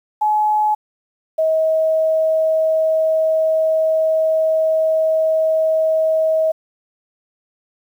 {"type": "tone pair in turn", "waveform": "sine", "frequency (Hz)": [850, 636.8], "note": ["G#5", "D#5"], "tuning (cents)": [40, 40], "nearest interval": "perfect fourth", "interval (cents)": 500, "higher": "first", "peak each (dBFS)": [-13, -13], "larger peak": "neither", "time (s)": [[0.21, 0.75], [1.38, 6.52]], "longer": "second", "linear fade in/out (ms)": 10, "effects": ["8-bit"]}